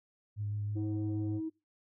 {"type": "tone with vibrato", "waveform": "sine", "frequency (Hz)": 103.83, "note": "G#2", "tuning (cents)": 0, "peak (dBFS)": -32, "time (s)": [0.36, 1.41], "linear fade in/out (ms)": 50, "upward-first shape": "square", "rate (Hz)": 6.3, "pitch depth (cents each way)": 12}
{"type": "tone", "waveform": "sine", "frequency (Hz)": 319.7, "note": "D#4", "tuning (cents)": 47, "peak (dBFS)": -33, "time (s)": [0.75, 1.5], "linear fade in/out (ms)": 20}
{"effects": ["noise-tail reverb RT60 0.3 s tail -26 dB re dry", "tanh soft clip ceiling -27 dBFS"]}